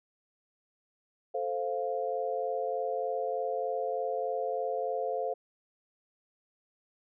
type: chord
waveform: sine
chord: F major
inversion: first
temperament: equal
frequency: 440 / 523.3 / 698.5 Hz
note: A4 / C5 / F5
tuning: 0 / 0 / 0 cents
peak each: -35 / -33 / -34 dBFS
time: 1.34-5.34 s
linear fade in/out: 10 ms
effects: none

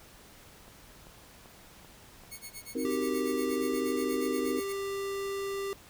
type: click train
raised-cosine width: 1 ms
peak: -38 dBFS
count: 5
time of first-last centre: 0.68-2.236 s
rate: 2.57 Hz
type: tone with tremolo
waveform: 5% pulse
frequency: 2198 Hz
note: C#7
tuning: 15 cents flat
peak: -30 dBFS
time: 2.31-4.73 s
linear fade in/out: 10 ms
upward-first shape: sine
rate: 8.4 Hz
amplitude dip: 100%
type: chord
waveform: sine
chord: C half-diminished seventh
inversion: none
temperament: equal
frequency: 261.6 / 311.1 / 370 / 466.2 Hz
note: C4 / Eb4 / Gb4 / Bb4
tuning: 0 / 0 / 0 / 0 cents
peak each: -33 / -35 / -39 / -35 dBFS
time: 2.75-4.6 s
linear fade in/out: 5 ms
type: tone with pitch glide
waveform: square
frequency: 392 to 394.7 Hz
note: G4 to G4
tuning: 0 to +12 cents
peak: -33 dBFS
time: 2.85-5.73 s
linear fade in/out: 0 ms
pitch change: +12 cents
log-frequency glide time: 3.36-3.87 s
effects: pink hiss -54 dBFS RMS until 5.89 s

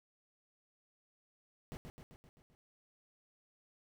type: noise with echo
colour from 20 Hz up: brown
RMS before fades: -45 dBFS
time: 1.72-1.77 s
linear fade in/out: 0 ms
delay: 130 ms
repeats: 6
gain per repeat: -4 dB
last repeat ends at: 2.55 s
effects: none

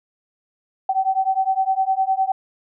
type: beating tone pair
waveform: sine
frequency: 761 / 770.8 Hz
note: F#5 / G5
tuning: +48 / -29 cents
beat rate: 9.8 Hz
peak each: -20 dBFS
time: 0.89-2.32 s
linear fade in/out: 5 ms
effects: none

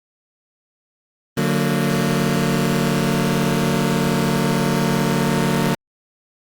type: chord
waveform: sawtooth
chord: D augmented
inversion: none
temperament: just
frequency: 146.83 / 183.54 / 229.4 Hz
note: D3 / F#3 / A#3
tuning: 0 / -14 / -28 cents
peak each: -17 dBFS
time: 1.37-5.75 s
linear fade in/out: 5 ms
effects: Opus 24 kbps

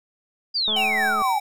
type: exponential sweep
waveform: sine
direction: down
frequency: 4920 to 784 Hz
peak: -20 dBFS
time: 0.54-1.4 s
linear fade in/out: 20 ms
type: click train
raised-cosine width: 1 ms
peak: -20 dBFS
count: 117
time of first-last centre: 0.68-1.22 s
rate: 215 Hz
type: tone with tremolo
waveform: square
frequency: 767 Hz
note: G5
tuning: 38 cents flat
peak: -23 dBFS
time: 0.76-1.4 s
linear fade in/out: 5 ms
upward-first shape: sine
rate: 4.3 Hz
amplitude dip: 45%
effects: none

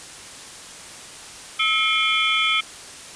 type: tone cluster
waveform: sine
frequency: 1296 / 2155 / 2384 / 3092 / 3382 Hz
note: E6 / C#7 / D7 / G7 / G#7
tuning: -30 / -49 / +25 / -24 / +31 cents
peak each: -24 dBFS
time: 1.59-2.61 s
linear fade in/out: 10 ms
effects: white hiss -39 dBFS RMS until 3.15 s + resampled to 22050 Hz

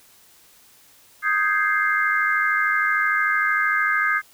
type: chord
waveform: sine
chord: Ab major seventh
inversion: second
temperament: equal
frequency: 1244.5 / 1568 / 1661.2 / 2093 Hz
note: Eb6 / G6 / Ab6 / C7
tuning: 0 / 0 / 0 / 0 cents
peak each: -23 / -23 / -24 / -24 dBFS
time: 1.22-4.22 s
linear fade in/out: 50 ms
effects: white hiss -53 dBFS RMS until 4.33 s

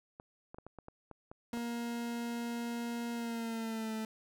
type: clicks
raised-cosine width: 1 ms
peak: -33 dBFS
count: 10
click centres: 0.199 / 0.545 / 0.585 / 0.666 / 0.787 / 0.884 / 1.113 / 1.315 / 1.539 / 1.573 s
type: tone with pitch glide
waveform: 40% pulse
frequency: 235.6 to 219.8 Hz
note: A#3 to A3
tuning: +19 to -2 cents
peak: -35 dBFS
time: 1.53-4.05 s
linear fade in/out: 2 ms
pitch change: -121 cents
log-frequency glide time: 3.13-3.93 s
effects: none

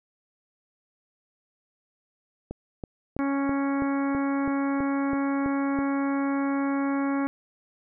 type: click train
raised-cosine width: 2 ms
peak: -20 dBFS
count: 11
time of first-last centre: 2.51-5.789 s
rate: 3.05 Hz
type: harmonic tone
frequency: 277.2 Hz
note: C#4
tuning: in tune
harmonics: 1 / 2 / 3 / 4 / 5 / 6 / 7 / 8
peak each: -24 / -35 / -36 / -36 / -39 / -42 / -46 / -43 dBFS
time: 3.19-7.27 s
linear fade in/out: 0 ms
effects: none

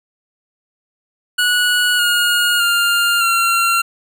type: tone with pitch steps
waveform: 25% pulse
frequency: 1464 / 1432.2 / 1401.1 / 1370.7 Hz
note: F#6 / F6 / F6 / F6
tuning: -19 / +43 / +5 / -33 cents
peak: -9 dBFS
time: 1.38-3.82 s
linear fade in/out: 10 ms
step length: 610 ms
effects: none

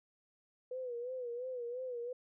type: tone with vibrato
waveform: sine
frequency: 493.9 Hz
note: B4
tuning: in tune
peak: -38 dBFS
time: 0.71-2.13 s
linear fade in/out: 5 ms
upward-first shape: sine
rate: 2.9 Hz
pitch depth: 82 cents each way
effects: none

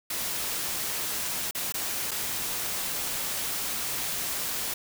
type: noise with dropouts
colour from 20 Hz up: white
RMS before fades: -31 dBFS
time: 0.1-4.74 s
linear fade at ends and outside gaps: 5 ms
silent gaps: 1.511-1.548 / 1.723-1.74 / 2.11-2.114 s
effects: none

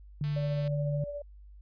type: tone with pitch glide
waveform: sine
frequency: 147 to 146.07 Hz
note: D3 to D3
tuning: +2 to -9 cents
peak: -28 dBFS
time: 0.21-1.04 s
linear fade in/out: 2 ms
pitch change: -11 cents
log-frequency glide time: 0.32-0.91 s
type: click train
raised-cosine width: 0.2 ms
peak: -32 dBFS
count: 98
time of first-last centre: 0.24-0.677 s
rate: 222 Hz
type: tone with tremolo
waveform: sine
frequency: 579 Hz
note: D5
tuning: 25 cents flat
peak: -33 dBFS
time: 0.36-1.22 s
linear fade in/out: 5 ms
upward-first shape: triangle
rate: 14 Hz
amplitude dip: 45%
effects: added 50 Hz sine -48 dBFS peak until 1.61 s + resampled to 11025 Hz

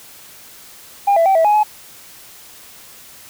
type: tone with pitch steps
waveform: sine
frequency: 804 / 665 / 773 / 652 / 835 / 848 Hz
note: G5 / E5 / G5 / E5 / G#5 / G#5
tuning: +44 / +15 / -24 / -19 / +9 / +36 cents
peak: -8 dBFS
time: 1.07-1.634 s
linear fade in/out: 10 ms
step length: 94 ms
effects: tanh soft clip ceiling -8 dBFS + white hiss -41 dBFS RMS until 3.29 s

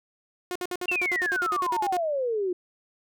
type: tone bursts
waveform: sawtooth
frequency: 359.4 Hz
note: F4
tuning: 50 cents sharp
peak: -25 dBFS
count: 15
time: 0.51-1.969 s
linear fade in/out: 0 ms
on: 45 ms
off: 56 ms
type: exponential sweep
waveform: sine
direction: down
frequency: 2794 to 349.2 Hz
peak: -24 dBFS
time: 0.88-2.53 s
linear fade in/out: 5 ms
effects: none

